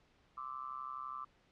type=tone with amplitude modulation; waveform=sine; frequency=1174.7 Hz; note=D6; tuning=in tune; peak=-37 dBFS; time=0.37-1.25 s; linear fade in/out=10 ms; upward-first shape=sine; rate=132 Hz; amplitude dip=95%; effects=pink hiss -70 dBFS RMS until 1.51 s + low-pass 4000 Hz 12 dB/octave